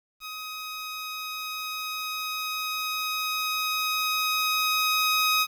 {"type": "tone with level ramp", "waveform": "15% pulse", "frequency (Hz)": 1259, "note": "D#6", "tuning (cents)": 20, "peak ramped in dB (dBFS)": [-29, -14], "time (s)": [0.2, 5.47], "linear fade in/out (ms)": 50, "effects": ["9-bit"]}